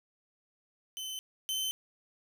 sawtooth tone pair in turn, 3054 / 3071 Hz, G7 / G7, -46 / -36 cents, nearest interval unison, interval 10 cents, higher second, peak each -34 / -28 dBFS, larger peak second, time 0.97-1.19 / 1.49-1.71 s, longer neither, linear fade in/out 0 ms, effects none

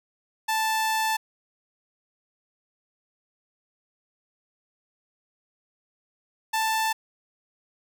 sawtooth tone pair in turn, 880 / 883.3 Hz, A5 / A5, 0 / +6 cents, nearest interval unison, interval 6 cents, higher second, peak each -19 dBFS, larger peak neither, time 0.48-1.17 / 6.53-6.93 s, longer first, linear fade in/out 10 ms, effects none

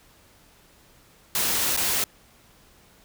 white noise with dropouts, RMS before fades -24 dBFS, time 1.35-2.04 s, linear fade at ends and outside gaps 2 ms, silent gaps 1.766-1.773 s, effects pink hiss -56 dBFS RMS until 3.04 s

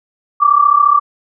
sine tone pair together, 1148 / 1182.3 Hz, D6 / D6, -40 / +11 cents, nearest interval minor second, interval 51 cents, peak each -10 dBFS, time 0.4-1 s, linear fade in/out 20 ms, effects none

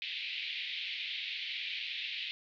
pink band-pass noise, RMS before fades -39 dBFS, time 0.02-2.31 s, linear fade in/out 0 ms, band 2200 to 4000 Hz, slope 48 dB/octave, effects none

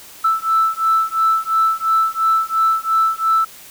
sine beating tone pair, 1318.5 / 1321.4 Hz, E6 / E6, 0 / +4 cents, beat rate 2.9 Hz, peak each -16 dBFS, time 0.24-3.45 s, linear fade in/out 10 ms, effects tanh soft clip ceiling -7 dBFS + white hiss -40 dBFS RMS until 3.7 s

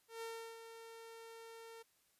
sawtooth tone with ADSR envelope, 455.4 Hz, A#4, 40 cents flat, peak -39 dBFS, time 0.08-1.83 s, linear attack 140 ms, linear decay 350 ms, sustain -9 dB, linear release 14 ms, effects white hiss -75 dBFS RMS until 2.19 s + resampled to 32000 Hz

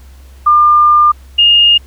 sine tone pair in turn, 1200 / 2838 Hz, D6 / F7, +37 / +27 cents, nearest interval octave + minor third, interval 1490 cents, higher second, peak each -4 dBFS, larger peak neither, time 0.46-1.12 / 1.38-1.78 s, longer first, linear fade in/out 10 ms, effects added 66 Hz sine -34 dBFS peak until 1.86 s + pink hiss -47 dBFS RMS until 1.86 s

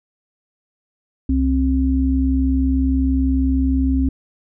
sine tone pair together, 66.3 / 265.2 Hz, C2 / C4, +23 / +23 cents, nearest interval 2 octaves, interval 2400 cents, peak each -17 / -17 dBFS, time 1.29-4.09 s, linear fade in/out 5 ms, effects none

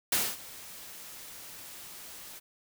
white noise with ADSR envelope, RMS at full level -26 dBFS, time 0.12-2.4 s, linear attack 4 ms, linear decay 240 ms, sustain -20 dB, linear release 22 ms, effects none

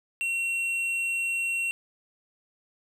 triangle tone with tanh clipping, 2730 Hz, F7, 40 cents flat, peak -27 dBFS, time 0.21-1.71 s, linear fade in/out 0 ms, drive 11 dB, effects none

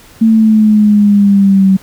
sine exponential sweep, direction down, 225 to 190.2 Hz, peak -4 dBFS, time 0.21-1.77 s, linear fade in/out 10 ms, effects pink hiss -40 dBFS RMS until 1.82 s

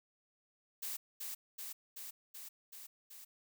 blue noise with echo, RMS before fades -41 dBFS, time 0.82-0.97 s, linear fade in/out 10 ms, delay 380 ms, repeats 6, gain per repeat -2 dB, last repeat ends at 3.25 s, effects none

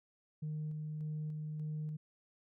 sine tone with tremolo, 153.2 Hz, D#3, 27 cents flat, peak -35 dBFS, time 0.42-1.97 s, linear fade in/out 10 ms, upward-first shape square, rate 1.7 Hz, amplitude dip 25%, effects tanh soft clip ceiling -34 dBFS

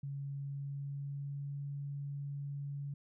sine tone with pitch glide, 139.8 to 141.67 Hz, C#3 to C#3, +15 to +38 cents, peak -38 dBFS, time 0.03-2.94 s, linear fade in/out 5 ms, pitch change +23 cents, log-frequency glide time 0.41-1.62 s, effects none

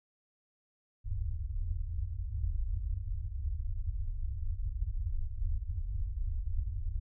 pink low-pass noise, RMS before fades -34 dBFS, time 1.04-7 s, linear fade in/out 20 ms, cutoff 100 Hz, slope 96 dB/octave, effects none

